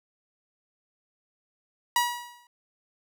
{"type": "tone with exponential decay", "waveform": "sawtooth", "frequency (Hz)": 964, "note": "B5", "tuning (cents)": -42, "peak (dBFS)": -15, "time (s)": [1.96, 2.47], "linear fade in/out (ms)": 2, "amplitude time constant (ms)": 110, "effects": []}